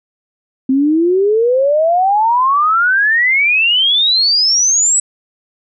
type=exponential sweep; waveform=sine; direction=up; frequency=258.3 to 7990 Hz; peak=-9 dBFS; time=0.69-5 s; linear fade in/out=5 ms; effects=none